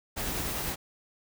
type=noise with tremolo; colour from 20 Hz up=pink; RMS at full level=-33 dBFS; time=0.16-0.76 s; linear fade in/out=20 ms; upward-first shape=sine; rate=10 Hz; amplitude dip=25%
type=noise; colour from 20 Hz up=violet; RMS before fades=-38 dBFS; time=0.19-0.73 s; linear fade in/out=5 ms
effects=none